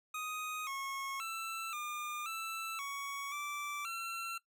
25% pulse tone with pitch steps, 1248 / 1092 / 1332 / 1207 / 1326 / 1118 / 1167 / 1354 Hz, D#6 / C#6 / E6 / D6 / E6 / C#6 / D6 / E6, +5 / -26 / +18 / +47 / +10 / +14 / -11 / +46 cents, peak -35 dBFS, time 0.14-4.38 s, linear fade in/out 5 ms, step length 530 ms, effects noise-tail reverb RT60 0.1 s tail -17 dB re dry

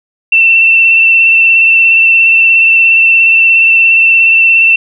sine tone with vibrato, 2685 Hz, E7, 31 cents sharp, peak -3 dBFS, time 0.32-4.76 s, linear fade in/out 5 ms, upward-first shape sine, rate 17 Hz, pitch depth 21 cents each way, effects none

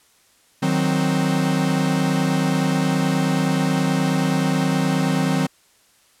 45% pulse chord, C diminished, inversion first, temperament equal, 155.56 / 185 / 261.6 Hz, Eb3 / Gb3 / C4, 0 / 0 / 0 cents, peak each -22 dBFS, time 0.62-5.47 s, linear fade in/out 10 ms, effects white hiss -57 dBFS RMS until 6.2 s + low-pass 11000 Hz 12 dB/octave

